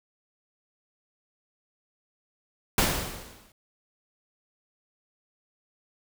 pink noise with exponential decay, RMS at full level -20 dBFS, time 2.78-3.52 s, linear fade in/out 2 ms, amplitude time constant 160 ms, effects none

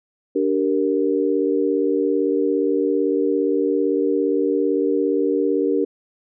sine tone cluster, 291.5 / 387.9 / 465.5 Hz, D4 / G4 / A#4, -13 / -18 / -2 cents, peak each -21 dBFS, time 0.35-5.85 s, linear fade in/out 10 ms, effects none

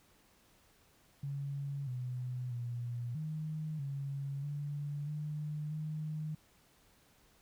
sine tone with pitch steps, 140.4 / 125.5 / 120.4 / 155.2 / 139 / 145 / 150.6 / 154.3 Hz, C#3 / B2 / B2 / D#3 / C#3 / D3 / D3 / D#3, +22 / +28 / -44 / -4 / +5 / -22 / +44 / -14 cents, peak -36 dBFS, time 1.23-6.35 s, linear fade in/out 5 ms, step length 640 ms, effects pink hiss -67 dBFS RMS until 7.41 s

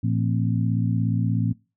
harmonic tone with a mistuned harmonic, 56.7 Hz, A#1, 47 cents flat, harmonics 2 / 3 / 4 / 5, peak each -22 / -26 / -28 / -30 dBFS, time 0.03-1.53 s, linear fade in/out 10 ms, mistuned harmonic 5, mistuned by -120 cents, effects noise-tail reverb RT60 0.3 s tail -24 dB re dry

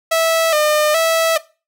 sawtooth tone with vibrato, 629 Hz, D#5, 19 cents sharp, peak -9 dBFS, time 0.11-1.38 s, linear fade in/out 10 ms, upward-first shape square, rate 1.2 Hz, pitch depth 67 cents each way, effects noise-tail reverb RT60 0.3 s tail -18 dB re dry

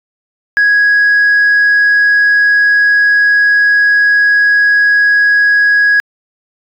sine tone, 1661.2 Hz, G#6, in tune, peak -4 dBFS, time 0.57-6 s, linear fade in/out 0 ms, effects tanh soft clip ceiling -4 dBFS

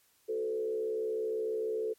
sine tone with frequency modulation, 440 Hz, A4, in tune, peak -30 dBFS, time 0.28-1.94 s, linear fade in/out 20 ms, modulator 66.3 Hz, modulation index 0.73, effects white hiss -68 dBFS RMS until 1.98 s + MP3 64 kbps

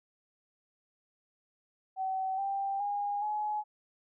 sine tone with pitch steps, 761 / 787.8 / 815.6 / 844.4 Hz, F#5 / G5 / G#5 / G#5, +48 / +8 / -32 / +29 cents, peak -30 dBFS, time 1.96-3.64 s, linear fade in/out 50 ms, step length 420 ms, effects none

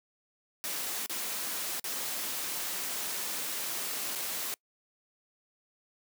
white noise with dropouts, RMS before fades -35 dBFS, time 0.64-4.54 s, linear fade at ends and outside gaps 0 ms, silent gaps 1.061-1.096 / 1.797-1.842 / 4.152-4.157 s, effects noise-tail reverb RT60 0.1 s tail -26 dB re dry + high-pass 200 Hz 12 dB/octave

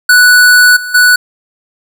square tone with level steps, 1480 Hz, F#6, in tune, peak -3 / -19 / -4 dBFS, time 0.09-1.16 s, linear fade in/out 5 ms, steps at 0.76 / 0.94 s, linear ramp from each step 10 ms, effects none

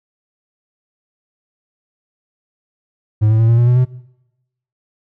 triangle tone with pitch steps, 107.3 / 110.32 / 113.42 / 116.61 / 119.88 / 123.26 / 126.72 Hz, A2 / A2 / A#2 / A#2 / A#2 / B2 / B2, -43 / +5 / -47 / +1 / +49 / -3 / +45 cents, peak -7 dBFS, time 3.21-3.854 s, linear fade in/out 20 ms, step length 92 ms, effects noise-tail reverb RT60 0.9 s tail -20 dB re dry

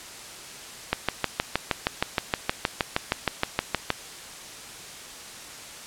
click train, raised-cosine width 0.3 ms, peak -5 dBFS, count 20, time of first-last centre 0.93-3.903 s, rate 6.39 Hz, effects white hiss -41 dBFS RMS until 5.86 s + low-pass 9000 Hz 12 dB/octave

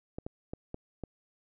clicks, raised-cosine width 2 ms, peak -24 dBFS, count 5, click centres 0.185 / 0.265 / 0.535 / 0.744 / 1.037 s, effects none

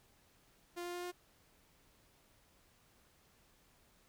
sawtooth tone with pitch steps, 349.2 / 351.4 / 353.7 / 355.9 Hz, F4 / F4 / F4 / F4, 0 / +11 / +22 / +33 cents, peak -37 dBFS, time 0.76-1.12 s, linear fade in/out 20 ms, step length 90 ms, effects pink hiss -69 dBFS RMS until 4.08 s

